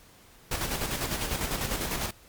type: noise with tremolo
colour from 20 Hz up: pink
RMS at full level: -29 dBFS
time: 0.51-2.11 s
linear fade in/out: 5 ms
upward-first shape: square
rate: 10 Hz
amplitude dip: 45%
effects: pink hiss -55 dBFS RMS until 2.28 s + MP3 96 kbps